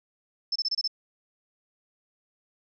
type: tone bursts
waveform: sine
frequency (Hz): 5274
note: E8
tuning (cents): 0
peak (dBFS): -24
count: 6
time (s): 0.52-0.877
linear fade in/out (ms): 5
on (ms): 37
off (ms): 27
effects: none